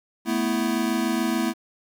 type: chord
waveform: square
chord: A suspended second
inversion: none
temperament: equal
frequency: 220 / 246.9 / 329.6 Hz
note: A3 / B3 / E4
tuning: 0 / 0 / 0 cents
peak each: -27 dBFS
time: 0.25-1.54 s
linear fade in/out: 50 ms
effects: 9-bit